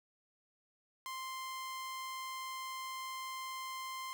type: tone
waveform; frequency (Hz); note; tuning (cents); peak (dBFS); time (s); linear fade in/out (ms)
sawtooth; 1046.5; C6; 0; -37; 1.06-4.13; 0
effects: none